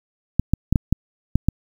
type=clicks; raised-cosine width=5 ms; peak=-3 dBFS; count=7; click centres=0.396 / 0.536 / 0.726 / 0.758 / 0.926 / 1.356 / 1.486 s; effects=7-bit